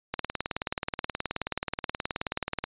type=click train; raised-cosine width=0.3 ms; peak=-13 dBFS; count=48; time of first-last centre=0.14-2.64 s; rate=18.8 Hz; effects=resampled to 8000 Hz